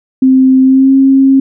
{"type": "tone with pitch glide", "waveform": "sine", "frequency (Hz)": [261.6, 269.1], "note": ["C4", "C4"], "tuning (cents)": [0, 49], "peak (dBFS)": -3, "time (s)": [0.22, 1.4], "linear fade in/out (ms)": 5, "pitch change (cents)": 49, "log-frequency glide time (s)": [0.62, 0.93], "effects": []}